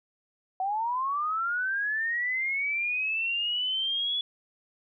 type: linear sweep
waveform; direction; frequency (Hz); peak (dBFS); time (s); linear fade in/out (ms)
sine; up; 741 to 3420; -26; 0.6-4.21; 2
effects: none